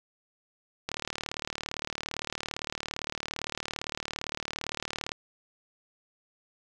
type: click train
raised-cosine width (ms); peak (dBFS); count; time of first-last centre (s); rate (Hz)
0.2; -15; 160; 0.89-5.119; 37.6
effects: none